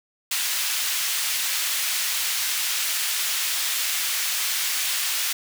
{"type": "high-pass noise", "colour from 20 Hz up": "pink", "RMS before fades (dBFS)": -25, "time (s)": [0.31, 5.33], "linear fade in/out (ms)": 5, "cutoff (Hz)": 2300, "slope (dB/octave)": 12, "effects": []}